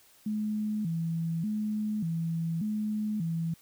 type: tone with vibrato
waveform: sine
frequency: 187.4 Hz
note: F#3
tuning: 22 cents sharp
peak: -28 dBFS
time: 0.26-3.54 s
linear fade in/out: 5 ms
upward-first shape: square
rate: 0.85 Hz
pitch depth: 220 cents each way
effects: white hiss -60 dBFS RMS until 3.61 s